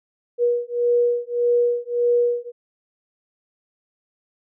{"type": "beating tone pair", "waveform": "sine", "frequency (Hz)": [480, 481.7], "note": ["B4", "B4"], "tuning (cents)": [-49, -43], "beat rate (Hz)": 1.7, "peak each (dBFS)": -20, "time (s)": [0.38, 2.52], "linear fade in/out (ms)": 50, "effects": []}